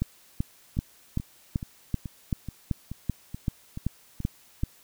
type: two click trains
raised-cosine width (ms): 5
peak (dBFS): -22 / -13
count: 10 / 13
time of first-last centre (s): 0.77-4.633 / 0.02-4.635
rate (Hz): 2.33 / 2.6
effects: white hiss -57 dBFS RMS until 4.83 s